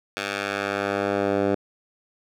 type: tone with band-pass filter sweep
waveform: 10% pulse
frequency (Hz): 99.9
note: G2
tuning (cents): +33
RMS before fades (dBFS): -25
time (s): 0.17-1.55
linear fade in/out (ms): 0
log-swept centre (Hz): 2700 to 440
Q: 0.76
effects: none